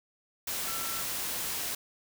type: tone in noise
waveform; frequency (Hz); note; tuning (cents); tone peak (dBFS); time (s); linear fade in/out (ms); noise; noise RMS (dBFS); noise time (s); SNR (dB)
sine; 1343; E6; +32; -41; 0.68-1.02; 5; white; -34; 0.47-1.75; -10
effects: none